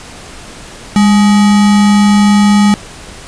sine tone with sample-and-hold, 203.9 Hz, G#3, 32 cents flat, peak -4 dBFS, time 0.96-2.74 s, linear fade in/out 0 ms, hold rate 1050 Hz, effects pink hiss -31 dBFS RMS until 3.27 s + resampled to 22050 Hz

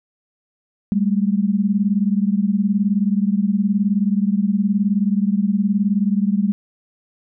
sine beating tone pair, 196 / 215 Hz, G3 / A3, 0 / -40 cents, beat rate 19 Hz, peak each -17 / -19 dBFS, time 0.92-6.52 s, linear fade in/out 0 ms, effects none

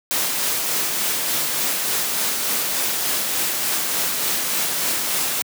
white noise with tremolo, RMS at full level -21 dBFS, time 0.11-5.42 s, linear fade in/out 0 ms, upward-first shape sine, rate 3.4 Hz, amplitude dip 25%, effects high-pass 150 Hz 12 dB/octave

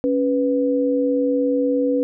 sine tone pair together, 277.2 / 493.9 Hz, C#4 / B4, 0 / 0 cents, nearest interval minor seventh, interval 1000 cents, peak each -19 dBFS, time 0.04-2.03 s, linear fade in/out 0 ms, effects none

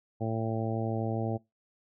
harmonic tone, 112.2 Hz, A2, 34 cents sharp, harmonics 1 / 2 / 3 / 4 / 5 / 6 / 7, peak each -32 / -35 / -37 / -38 / -39 / -40 / -40 dBFS, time 0.2-1.38 s, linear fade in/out 20 ms, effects noise-tail reverb RT60 0.2 s tail -22 dB re dry

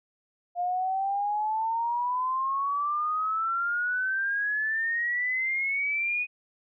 sine exponential sweep, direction up, 701 to 2489 Hz, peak -25 dBFS, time 0.55-6.27 s, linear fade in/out 50 ms, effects none

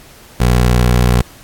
20% pulse tone, 60.9 Hz, B1, 24 cents flat, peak -4 dBFS, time 0.4-1.22 s, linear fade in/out 5 ms, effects pink hiss -41 dBFS RMS until 1.43 s + AAC 64 kbps

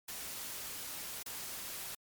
white noise with dropouts, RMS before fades -43 dBFS, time 0.08-1.95 s, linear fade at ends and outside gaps 5 ms, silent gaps 1.229-1.26 s, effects MP3 96 kbps

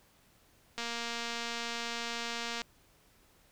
click train, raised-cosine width 0.2 ms, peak -20 dBFS, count 431, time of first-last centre 0.78-2.618 s, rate 234 Hz, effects pink hiss -65 dBFS RMS until 3.51 s

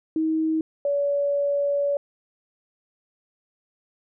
sine tone pair in turn, 317.6 / 569.3 Hz, D#4 / C#5, +36 / +46 cents, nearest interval minor seventh, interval 1010 cents, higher second, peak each -20 / -20 dBFS, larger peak neither, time 0.16-0.61 / 0.85-1.97 s, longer second, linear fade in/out 2 ms, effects none

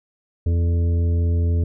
harmonic tone with a mistuned harmonic, 84.3 Hz, E2, 39 cents sharp, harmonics 1 / 2 / 3 / 4 / 5 / 7, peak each -16 / -34 / -32 / -39 / -34 / -43 dBFS, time 0.46-1.64 s, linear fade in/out 5 ms, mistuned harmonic 5, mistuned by +38 cents, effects none

